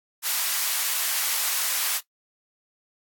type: high-pass noise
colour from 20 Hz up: white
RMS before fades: -25 dBFS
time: 0.22-2.01 s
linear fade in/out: 50 ms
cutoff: 950 Hz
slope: 12 dB/octave
effects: noise-tail reverb RT60 0.1 s tail -17 dB re dry + AAC 64 kbps